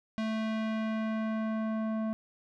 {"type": "tone with low-pass filter sweep", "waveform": "square", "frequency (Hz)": 220, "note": "A3", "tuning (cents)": 0, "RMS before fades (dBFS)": -32, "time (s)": [0.18, 2.13], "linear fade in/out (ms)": 0, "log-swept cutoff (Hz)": [4000, 960], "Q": 0.91, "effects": []}